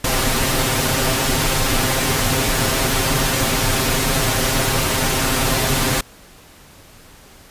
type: noise with comb filter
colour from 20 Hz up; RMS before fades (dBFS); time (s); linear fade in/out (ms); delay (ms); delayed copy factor
pink; -18; 0.04-6.01; 5; 7.6; +0.75
effects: pink hiss -45 dBFS RMS until 7.5 s + resampled to 32000 Hz